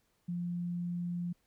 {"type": "tone", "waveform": "sine", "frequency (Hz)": 174.61, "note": "F3", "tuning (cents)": 0, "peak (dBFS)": -33, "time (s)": [0.28, 1.33], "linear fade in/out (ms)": 10, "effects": ["pink hiss -75 dBFS RMS until 1.46 s"]}